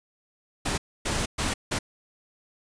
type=noise bursts at uneven times; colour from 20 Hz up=pink; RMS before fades=-27 dBFS; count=4; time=0.65-0.78 / 1.05-1.26 / 1.38-1.54 / 1.71-1.79 s; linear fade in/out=10 ms; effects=resampled to 22050 Hz